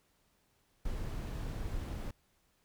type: noise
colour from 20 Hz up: brown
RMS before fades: -38 dBFS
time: 0.85-2.11 s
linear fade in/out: 5 ms
effects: pink hiss -73 dBFS RMS until 2.64 s